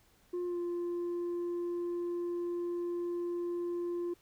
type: tone with pitch glide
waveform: sine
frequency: 354.6 to 348.1 Hz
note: F4 to F4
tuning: +26 to -6 cents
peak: -30 dBFS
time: 0.33-4.14 s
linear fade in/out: 10 ms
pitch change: -32 cents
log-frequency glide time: 0.46-0.58 s
effects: tanh soft clip ceiling -32 dBFS + pink hiss -67 dBFS RMS until 4.21 s